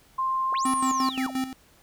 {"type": "tone with pitch glide", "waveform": "sine", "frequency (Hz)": [1052, 1063.6], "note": ["C6", "C6"], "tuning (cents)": [9, 28], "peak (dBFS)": -23, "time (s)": [0.18, 1.1], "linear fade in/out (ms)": 10, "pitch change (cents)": 19, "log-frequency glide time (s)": [0.47, 0.55]}
{"type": "linear two-way sweep", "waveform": "sine", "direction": "up then down", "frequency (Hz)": [107.4, 10490, 481.7], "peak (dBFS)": -33, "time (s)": [0.52, 1.31], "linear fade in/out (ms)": 10, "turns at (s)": 0.69}
{"type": "tone with tremolo", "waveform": "square", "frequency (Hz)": 261.6, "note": "C4", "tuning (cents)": 0, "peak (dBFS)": -25, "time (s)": [0.65, 1.53], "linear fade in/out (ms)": 5, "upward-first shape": "square", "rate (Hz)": 5.7, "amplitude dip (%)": 70}
{"effects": ["pink hiss -58 dBFS RMS until 1.82 s"]}